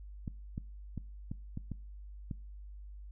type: clicks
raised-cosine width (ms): 5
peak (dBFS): -25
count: 7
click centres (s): 0.278 / 0.579 / 0.977 / 1.315 / 1.574 / 1.717 / 2.312
effects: noise-tail reverb RT60 0.4 s tail -23 dB re dry + added 50 Hz sine -45 dBFS peak until 3.11 s